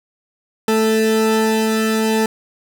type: tone pair together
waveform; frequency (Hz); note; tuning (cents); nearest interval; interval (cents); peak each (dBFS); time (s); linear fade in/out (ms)
40% pulse; 220.3 / 440; A3 / A4; +2 / 0; octave; 1198; -16; 0.68-2.26; 2
effects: none